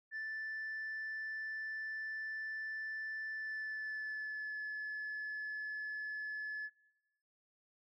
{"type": "tone with pitch glide", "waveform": "sine", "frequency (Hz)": [1760, 1718.8], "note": ["A6", "A6"], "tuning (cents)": [0, -41], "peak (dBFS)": -37, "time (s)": [0.11, 6.7], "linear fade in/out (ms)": 50, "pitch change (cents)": -41, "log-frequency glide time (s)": [3.31, 4.59], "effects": ["noise-tail reverb RT60 1.0 s tail -20 dB re dry", "tanh soft clip ceiling -37 dBFS"]}